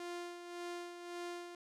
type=tone with tremolo; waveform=sawtooth; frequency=349.2 Hz; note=F4; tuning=in tune; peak=-37 dBFS; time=0-1.55 s; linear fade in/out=2 ms; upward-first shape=sine; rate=1.8 Hz; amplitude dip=55%; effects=low-pass 9000 Hz 12 dB/octave